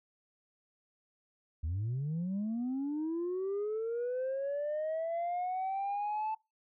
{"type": "linear sweep", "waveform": "sine", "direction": "up", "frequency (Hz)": [73.42, 880], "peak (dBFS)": -30, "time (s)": [1.63, 6.35], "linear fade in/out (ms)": 10, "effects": ["noise-tail reverb RT60 0.2 s tail -21 dB re dry", "tanh soft clip ceiling -30 dBFS"]}